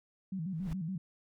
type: tone with vibrato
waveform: sine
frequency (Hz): 174.61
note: F3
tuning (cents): 0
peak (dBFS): -34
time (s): 0.32-0.98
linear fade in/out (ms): 5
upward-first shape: square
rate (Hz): 7.1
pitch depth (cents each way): 150
type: noise with exponential growth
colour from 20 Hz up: brown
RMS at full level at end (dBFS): -38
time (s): 0.48-0.73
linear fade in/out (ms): 0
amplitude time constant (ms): 53
effects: none